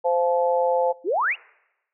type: harmonic tone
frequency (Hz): 173.1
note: F3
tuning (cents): -15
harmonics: 3 / 4 / 5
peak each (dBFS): -20 / -26 / -24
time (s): 0.04-0.93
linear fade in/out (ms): 20
type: exponential sweep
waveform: sine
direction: up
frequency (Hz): 300 to 3000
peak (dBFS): -19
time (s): 1.04-1.36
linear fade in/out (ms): 50
effects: noise-tail reverb RT60 0.9 s tail -24 dB re dry